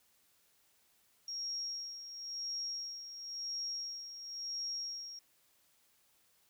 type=tone with tremolo; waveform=sine; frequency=5588 Hz; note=F8; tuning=in tune; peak=-36 dBFS; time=1.28-5.19 s; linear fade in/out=2 ms; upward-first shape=sine; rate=0.96 Hz; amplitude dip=65%; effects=white hiss -71 dBFS RMS until 6.49 s